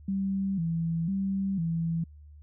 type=tone with vibrato; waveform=sine; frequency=179.2 Hz; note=F3; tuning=45 cents sharp; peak=-26 dBFS; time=0.08-2.04 s; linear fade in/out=5 ms; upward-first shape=square; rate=1 Hz; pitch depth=140 cents each way; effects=added 74 Hz sine -47 dBFS peak until 2.42 s